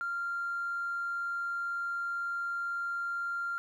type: tone with tanh clipping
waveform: triangle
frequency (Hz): 1389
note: F6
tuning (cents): -10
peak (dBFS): -31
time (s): 0.01-3.58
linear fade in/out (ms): 0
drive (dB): 1
effects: none